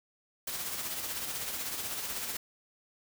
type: noise with tremolo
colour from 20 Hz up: white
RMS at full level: -35 dBFS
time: 0.47-2.37 s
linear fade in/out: 5 ms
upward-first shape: sine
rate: 16 Hz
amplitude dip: 40%
effects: none